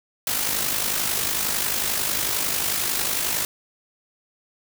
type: noise with amplitude modulation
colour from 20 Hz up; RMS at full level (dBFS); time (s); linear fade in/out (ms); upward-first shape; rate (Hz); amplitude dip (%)
white; -22; 0.27-3.45; 2; sine; 51.1; 50
effects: none

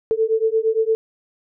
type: beating tone pair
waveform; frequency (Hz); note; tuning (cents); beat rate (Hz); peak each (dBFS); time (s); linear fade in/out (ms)
sine; 440 / 448.7; A4 / A4; 0 / +34; 8.7; -19; 0.11-0.95; 0
effects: none

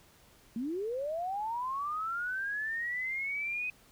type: linear sweep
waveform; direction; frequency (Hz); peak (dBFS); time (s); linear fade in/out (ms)
sine; up; 216.4 to 2521; -32; 0.56-3.7; 2
effects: pink hiss -61 dBFS RMS until 3.91 s

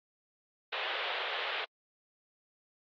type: band-pass noise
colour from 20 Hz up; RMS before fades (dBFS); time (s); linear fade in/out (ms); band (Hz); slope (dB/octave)
white; -36; 0.72-1.65; 10; 420 to 3600; 48
effects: AAC 48 kbps

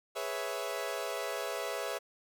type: chord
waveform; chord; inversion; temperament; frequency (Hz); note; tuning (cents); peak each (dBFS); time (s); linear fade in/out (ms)
sawtooth; C# minor seventh; second; equal; 415.3 / 493.9 / 554.4 / 659.3; G#4 / B4 / C#5 / E5; 0 / 0 / 0 / 0; -37 / -37 / -36 / -35; 0.15-1.99; 20
effects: none

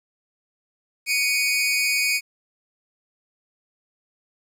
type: tone pair together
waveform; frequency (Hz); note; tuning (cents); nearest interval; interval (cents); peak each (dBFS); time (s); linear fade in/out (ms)
sawtooth; 2246 / 2477; C#7 / D#7; +22 / -8; major second; 170; -19; 1.06-2.21; 50
effects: resampled to 32000 Hz + 9-bit

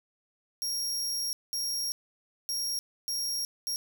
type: tone bursts at uneven times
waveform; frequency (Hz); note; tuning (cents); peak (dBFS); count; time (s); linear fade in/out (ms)
sawtooth; 5590; F8; +1; -27; 5; 0.62-1.33 / 1.53-1.92 / 2.49-2.79 / 3.08-3.45 / 3.67-3.76; 0
effects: 11-bit

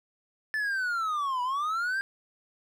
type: linear two-way sweep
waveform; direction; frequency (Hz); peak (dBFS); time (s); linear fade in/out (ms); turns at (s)
triangle; down then up; 1760 to 970 to 1614; -25; 0.54-2.01; 0; 1.42
effects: none

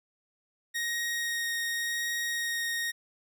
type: tone with vibrato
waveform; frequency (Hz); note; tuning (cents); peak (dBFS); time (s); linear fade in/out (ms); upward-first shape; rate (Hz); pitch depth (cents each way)
sawtooth; 1871; A#6; +6; -26; 0.74-2.92; 20; sine; 0.89; 8
effects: none

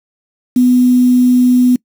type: tone with quantisation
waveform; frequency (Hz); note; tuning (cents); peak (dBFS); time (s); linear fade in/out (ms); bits
sine; 249.2; B3; +16; -6; 0.56-1.76; 5; 5
effects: noise-tail reverb RT60 0.1 s tail -25 dB re dry

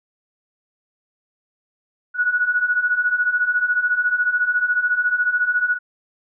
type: beating tone pair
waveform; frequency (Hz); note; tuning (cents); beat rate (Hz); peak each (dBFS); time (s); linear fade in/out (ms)
sine; 1456 / 1470; F#6 / F#6; -28 / -12; 14; -22 / -18; 2.14-5.79; 50
effects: none

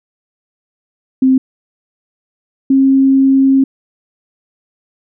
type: tone pair in turn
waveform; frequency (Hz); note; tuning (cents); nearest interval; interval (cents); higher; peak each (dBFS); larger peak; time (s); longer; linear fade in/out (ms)
sine; 261.6 / 269; C4 / C4; 0 / +48; unison; 48; second; -6; neither; 1.22-1.38 / 2.7-3.64; second; 5
effects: none

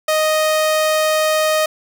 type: tone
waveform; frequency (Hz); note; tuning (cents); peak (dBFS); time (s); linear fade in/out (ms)
sawtooth; 622.3; D#5; 0; -10; 0.08-1.66; 5
effects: none

